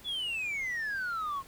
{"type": "exponential sweep", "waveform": "sine", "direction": "down", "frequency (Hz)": [3481, 1065], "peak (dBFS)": -29, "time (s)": [0.04, 1.43], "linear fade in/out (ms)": 50, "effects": ["tanh soft clip ceiling -30 dBFS", "pink hiss -54 dBFS RMS until 1.47 s"]}